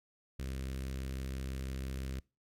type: tone with notch filter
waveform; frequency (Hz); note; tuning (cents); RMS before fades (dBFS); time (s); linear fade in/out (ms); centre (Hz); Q
sawtooth; 66; C2; +16; -39; 0.39-2.2; 5; 850; 0.82
effects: noise-tail reverb RT60 0.3 s tail -25 dB re dry + MP3 64 kbps